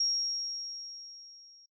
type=tone with level ramp; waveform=sine; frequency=5588 Hz; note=F8; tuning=in tune; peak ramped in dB=-25 to -55 dBFS; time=0-1.66 s; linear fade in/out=5 ms; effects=noise-tail reverb RT60 0.1 s tail -26 dB re dry